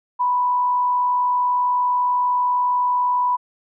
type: tone with frequency modulation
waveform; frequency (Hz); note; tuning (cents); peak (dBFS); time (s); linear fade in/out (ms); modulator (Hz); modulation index
sine; 987.8; B5; 0; -16; 0.19-3.37; 20; 58; 0.24
effects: none